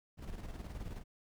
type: noise with tremolo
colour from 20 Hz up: brown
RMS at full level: -42 dBFS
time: 0.17-1.04 s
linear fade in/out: 50 ms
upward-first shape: square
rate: 19 Hz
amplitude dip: 50%
effects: none